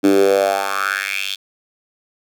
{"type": "tone with high-pass filter sweep", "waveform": "10% pulse", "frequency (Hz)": 98, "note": "G2", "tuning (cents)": 0, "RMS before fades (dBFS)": -17, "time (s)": [0.03, 1.36], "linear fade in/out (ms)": 20, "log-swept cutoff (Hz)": [280, 3500], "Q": 4.9, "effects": []}